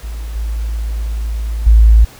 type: tone with level steps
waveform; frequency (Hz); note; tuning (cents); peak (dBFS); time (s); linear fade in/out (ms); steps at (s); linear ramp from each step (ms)
sine; 55; A1; 0; -21 / -16 / -3; 0.03-2.05; 10; 0.35 / 1.66; 10
effects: pink hiss -39 dBFS RMS until 2.19 s